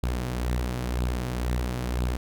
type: beating tone pair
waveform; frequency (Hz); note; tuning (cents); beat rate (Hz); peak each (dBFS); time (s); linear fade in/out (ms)
sawtooth; 61 / 63; B1 / B1; -21 / +35; 2; -23 / -28; 0.03-2.17; 5
effects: none